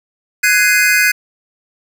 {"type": "chord", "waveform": "square", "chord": "Ab dominant seventh", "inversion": "third", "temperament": "just", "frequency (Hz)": [1495.1, 1661.2, 2077, 2492], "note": ["Gb6", "Ab6", "C7", "Eb7"], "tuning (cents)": [18, 0, -13, 2], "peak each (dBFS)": -16, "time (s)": [0.43, 1.12], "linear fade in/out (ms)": 10, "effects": []}